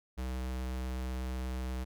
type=tone; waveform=square; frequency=63.7 Hz; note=C2; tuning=46 cents flat; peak=-35 dBFS; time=0.17-1.85 s; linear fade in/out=20 ms; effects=none